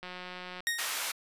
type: click train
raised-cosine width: 0.3 ms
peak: -26 dBFS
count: 105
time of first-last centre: 0.03-0.605 s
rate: 181 Hz
type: tone with exponential decay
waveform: sawtooth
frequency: 1864.7 Hz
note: A#6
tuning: in tune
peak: -22 dBFS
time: 0.67-1.08 s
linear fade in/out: 0 ms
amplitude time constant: 88 ms
type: high-pass noise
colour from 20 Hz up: pink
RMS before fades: -34 dBFS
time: 0.78-1.12 s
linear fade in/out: 10 ms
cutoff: 1200 Hz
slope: 12 dB/octave
effects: resampled to 32000 Hz